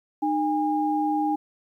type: tone pair together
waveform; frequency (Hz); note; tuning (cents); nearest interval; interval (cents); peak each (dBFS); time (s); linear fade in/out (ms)
sine; 305 / 814.3; D#4 / G#5; -34 / -34; octave + perfect fourth; 1700; -24; 0.22-1.36; 10
effects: 10-bit